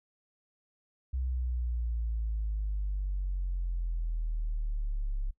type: exponential sweep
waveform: sine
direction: down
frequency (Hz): 64.9 to 33.88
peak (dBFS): -28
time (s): 1.13-5.31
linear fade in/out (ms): 10
effects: noise-tail reverb RT60 0.1 s tail -21 dB re dry + tanh soft clip ceiling -25 dBFS